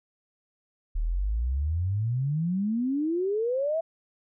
sine exponential sweep, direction up, 36.71 to 670 Hz, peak -24 dBFS, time 0.95-3.81 s, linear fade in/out 10 ms, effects none

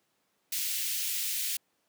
white high-pass noise, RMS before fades -32 dBFS, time 0.52-1.57 s, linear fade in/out 5 ms, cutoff 2200 Hz, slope 24 dB/octave, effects pink hiss -74 dBFS RMS until 1.88 s + high-pass 200 Hz 12 dB/octave

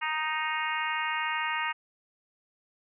harmonic tone, 311.1 Hz, D#4, in tune, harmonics 3 / 4 / 5 / 6 / 7 / 8 / 9, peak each -33 / -35 / -38 / -34 / -36 / -39 / -38 dBFS, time 0.01-1.73 s, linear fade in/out 20 ms, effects none

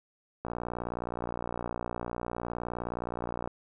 click train, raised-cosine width 1 ms, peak -20 dBFS, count 181, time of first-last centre 0.45-3.475 s, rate 59.5 Hz, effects none

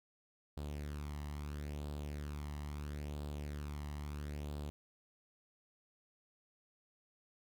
sawtooth tone with flanger, 73.42 Hz, D2, in tune, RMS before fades -43 dBFS, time 0.57-4.7 s, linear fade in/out 0 ms, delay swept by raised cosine 0.24 to 1.02 ms, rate 0.75 Hz, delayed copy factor +0.55, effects none

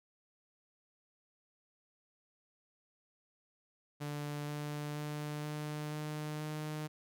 sawtooth tone with pitch steps, 146.83 / 148.02 / 149.22 / 150.44 / 151.66 / 152.89 Hz, D3 / D3 / D3 / D3 / D#3 / D#3, 0 / +14 / +28 / +42 / -44 / -30 cents, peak -34 dBFS, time 4-6.88 s, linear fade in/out 20 ms, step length 480 ms, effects none

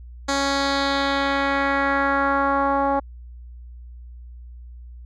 10% pulse tone with low-pass filter sweep, 277.2 Hz, C#4, in tune, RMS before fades -21 dBFS, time 0.28-3 s, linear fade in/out 10 ms, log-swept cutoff 6300 to 850 Hz, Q 1.9, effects added 60 Hz sine -37 dBFS peak until 5.05 s

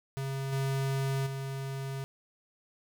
square tone with level steps, 135.6 Hz, C#3, 38 cents flat, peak -33 / -29 / -35 dBFS, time 0.17-2.04 s, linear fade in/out 0 ms, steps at 0.52 / 1.26 s, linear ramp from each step 10 ms, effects none

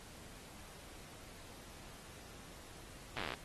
slowing click train, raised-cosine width 0.3 ms, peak -24 dBFS, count 15, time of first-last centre 3.17-3.338 s, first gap 8 ms, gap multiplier 1.06, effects pink hiss -55 dBFS RMS until 3.44 s + AAC 32 kbps

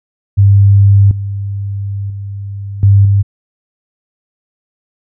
sine tone with level steps, 99.7 Hz, G2, 30 cents sharp, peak -3 / -16 / -20 / -3 / -6 dBFS, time 0.37-3.23 s, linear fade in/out 20 ms, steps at 1.11 / 2.1 / 2.83 / 3.05 s, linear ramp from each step 2 ms, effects none

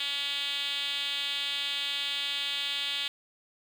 5% pulse tone with band-pass filter, 282.9 Hz, C#4, 35 cents sharp, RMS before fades -32 dBFS, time 0-3.08 s, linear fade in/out 2 ms, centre 3500 Hz, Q 4, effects 8-bit

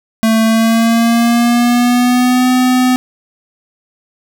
square tone with pitch glide, 222.9 to 253.1 Hz, A3 to B3, +23 to +43 cents, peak -9 dBFS, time 0.23-2.96 s, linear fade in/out 0 ms, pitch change +220 cents, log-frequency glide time 0.45-2.49 s, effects none

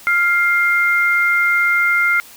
sine tone pair together, 1396.9 / 2109 Hz, F6 / C7, 0 / +13 cents, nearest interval perfect fifth, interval 713 cents, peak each -15 dBFS, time 0.07-2.2 s, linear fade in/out 0 ms, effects white hiss -41 dBFS RMS until 2.36 s

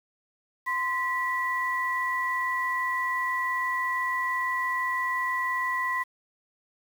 sine tone pair together, 1033.5 / 1951 Hz, C6 / B6, -22 / -22 cents, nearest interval major seventh, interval 1100 cents, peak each -28 dBFS, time 0.66-6.04 s, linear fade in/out 20 ms, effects 8-bit

